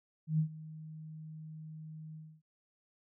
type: tone with ADSR envelope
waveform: sine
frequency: 156.6 Hz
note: D#3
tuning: 11 cents sharp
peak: -25 dBFS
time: 0.27-2.42 s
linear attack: 120 ms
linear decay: 90 ms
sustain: -19 dB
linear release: 270 ms
effects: none